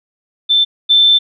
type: tone pair in turn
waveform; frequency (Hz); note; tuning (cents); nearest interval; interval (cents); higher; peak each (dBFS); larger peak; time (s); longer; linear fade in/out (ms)
sine; 3544 / 3544; A7 / A7; +12 / +12; unison; 0; neither; -8 / -6; second; 0.49-0.65 / 0.89-1.19; second; 20
effects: none